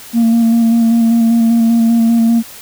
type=tone with vibrato; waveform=sine; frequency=230 Hz; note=A#3; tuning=23 cents flat; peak=-5 dBFS; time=0.13-2.43 s; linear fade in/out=50 ms; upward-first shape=square; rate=5.1 Hz; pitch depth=18 cents each way; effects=tanh soft clip ceiling -6 dBFS + white hiss -34 dBFS RMS until 2.61 s